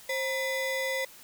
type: ring-modulated tone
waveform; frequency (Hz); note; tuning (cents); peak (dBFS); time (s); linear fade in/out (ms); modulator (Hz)
square; 740; F#5; 0; -26; 0.09-1.05; 5; 1270
effects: white hiss -51 dBFS RMS until 1.23 s